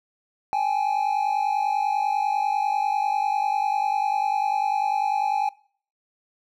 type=tone pair together; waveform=triangle; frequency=797 / 847.1 Hz; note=G5 / G#5; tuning=+28 / +34 cents; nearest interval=minor second; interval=106 cents; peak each=-22 dBFS; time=0.53-5.49 s; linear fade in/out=0 ms; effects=noise-tail reverb RT60 0.5 s tail -22 dB re dry